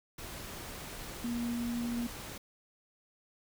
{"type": "tone in noise", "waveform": "sine", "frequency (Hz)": 237.3, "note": "A#3", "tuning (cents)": 31, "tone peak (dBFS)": -32, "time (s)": [1.24, 2.07], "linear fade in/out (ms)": 5, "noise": "pink", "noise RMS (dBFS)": -44, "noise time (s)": [0.18, 2.38], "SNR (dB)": 9, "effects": []}